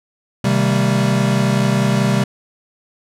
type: chord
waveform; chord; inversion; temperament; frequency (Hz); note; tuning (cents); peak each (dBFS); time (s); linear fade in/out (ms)
square; C minor seventh; none; equal with one note detuned; 130.81 / 155.56 / 196 / 227.1; C3 / Eb3 / G3 / Bb3; 0 / 0 / 0 / -45; -18 / -24 / -18 / -23; 0.44-2.24; 5
effects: low-pass 10000 Hz 12 dB/octave